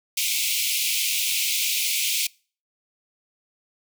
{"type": "high-pass noise", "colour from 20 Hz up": "pink", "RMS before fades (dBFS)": -24, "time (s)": [0.17, 2.27], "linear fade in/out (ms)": 5, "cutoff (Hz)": 2200, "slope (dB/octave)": 96, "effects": ["noise-tail reverb RT60 0.4 s tail -25 dB re dry"]}